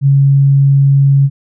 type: tone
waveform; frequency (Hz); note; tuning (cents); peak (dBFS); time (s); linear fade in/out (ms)
sine; 138.59; C#3; 0; -5; 0.01-1.3; 50
effects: none